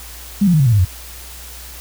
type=tone with pitch steps; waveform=sine; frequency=201.6 / 176.52 / 154.56 / 135.33 / 118.5 / 103.75 / 90.85 Hz; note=G3 / F3 / D#3 / C#3 / A#2 / G#2 / F#2; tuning=+49 / +19 / -11 / -41 / +29 / -1 / -31 cents; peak=-9 dBFS; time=0.41-0.851 s; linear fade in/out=10 ms; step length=63 ms; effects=added 60 Hz sine -36 dBFS peak until 1.8 s + white hiss -36 dBFS RMS until 1.8 s